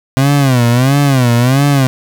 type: tone with vibrato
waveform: 30% pulse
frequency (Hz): 130.3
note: C3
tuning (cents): -7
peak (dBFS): -5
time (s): 0.17-1.87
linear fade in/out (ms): 0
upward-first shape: sine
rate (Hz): 1.5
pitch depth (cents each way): 170
effects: none